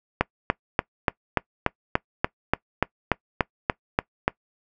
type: click train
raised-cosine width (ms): 0.5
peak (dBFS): -3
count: 15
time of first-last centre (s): 0.21-4.28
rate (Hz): 3.44
effects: noise-tail reverb RT60 0.1 s tail -23 dB re dry